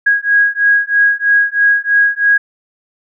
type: beating tone pair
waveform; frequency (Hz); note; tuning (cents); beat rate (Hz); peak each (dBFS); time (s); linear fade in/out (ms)
sine; 1646 / 1649.1; G#6 / G#6; -16 / -13; 3.1; -12; 0.06-2.38; 10
effects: none